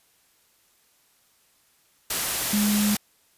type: tone in noise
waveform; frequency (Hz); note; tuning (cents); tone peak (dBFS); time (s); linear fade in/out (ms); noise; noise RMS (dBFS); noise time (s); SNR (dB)
sine; 207.7; G#3; 0; -20; 2.53-2.95; 5; white; -26; 2.1-2.97; +3
effects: white hiss -63 dBFS RMS until 3.37 s + resampled to 32000 Hz